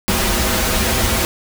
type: noise with comb filter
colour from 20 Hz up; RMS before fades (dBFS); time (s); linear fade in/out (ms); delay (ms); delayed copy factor
pink; -17; 0.08-1.25; 0; 6.9; -0.85
effects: none